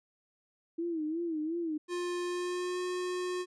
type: tone with vibrato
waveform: sine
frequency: 324 Hz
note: E4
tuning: 30 cents flat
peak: -31 dBFS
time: 0.78-1.78 s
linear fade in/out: 10 ms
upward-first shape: sine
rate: 2.8 Hz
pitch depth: 110 cents each way
type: tone with pitch glide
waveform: square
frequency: 353.4 to 361.5 Hz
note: F4 to F#4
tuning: +21 to -40 cents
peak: -33 dBFS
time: 1.88-3.46 s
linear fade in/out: 50 ms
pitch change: +39 cents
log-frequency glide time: 2.23-2.8 s
effects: resampled to 22050 Hz